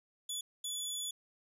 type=tone bursts at uneven times; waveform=20% pulse; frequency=3436 Hz; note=A7; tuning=42 cents flat; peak=-31 dBFS; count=2; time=0.29-0.41 / 0.64-1.11 s; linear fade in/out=5 ms; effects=none